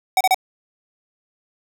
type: tone bursts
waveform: square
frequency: 755 Hz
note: F#5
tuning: 35 cents sharp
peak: -13 dBFS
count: 3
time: 0.17-0.345 s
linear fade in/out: 2 ms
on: 37 ms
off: 32 ms
effects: none